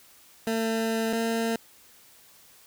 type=tone pair in turn; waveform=20% pulse; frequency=224.6 / 227.6 Hz; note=A3 / A#3; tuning=+36 / -41 cents; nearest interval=unison; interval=23 cents; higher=second; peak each=-20 dBFS; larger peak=neither; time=0.47-1.13 / 1.13-1.56 s; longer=first; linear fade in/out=2 ms; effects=white hiss -55 dBFS RMS until 2.66 s